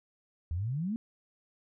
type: exponential sweep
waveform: sine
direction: up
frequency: 77.2 to 236.3 Hz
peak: -30 dBFS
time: 0.51-0.96 s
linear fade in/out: 0 ms
effects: none